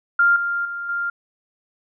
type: tone with level steps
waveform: sine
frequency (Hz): 1396.9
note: F6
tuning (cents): 0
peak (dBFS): -12 / -20 / -26 / -21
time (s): 0.19-1.1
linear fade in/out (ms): 5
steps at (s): 0.36 / 0.65 / 0.89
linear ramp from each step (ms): 2
effects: none